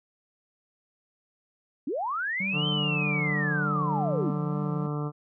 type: linear two-way sweep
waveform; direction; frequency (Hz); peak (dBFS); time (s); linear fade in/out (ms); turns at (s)
sine; up then down; 237.6 to 3136 to 237.6; -27; 1.87-4.31; 5; 2.68
type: tone with vibrato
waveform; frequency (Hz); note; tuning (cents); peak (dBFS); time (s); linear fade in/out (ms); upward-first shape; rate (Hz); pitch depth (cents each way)
triangle; 185; F#3; 0; -29; 2.4-4.87; 5; sine; 3.3; 100
type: harmonic tone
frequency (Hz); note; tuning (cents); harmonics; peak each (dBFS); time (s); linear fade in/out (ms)
148; D3; +14; 1 / 2 / 3 / 4 / 5 / 6 / 7 / 8 / 9; -29 / -36 / -37 / -45 / -44 / -47 / -45 / -41 / -46; 2.52-5.12; 50
effects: none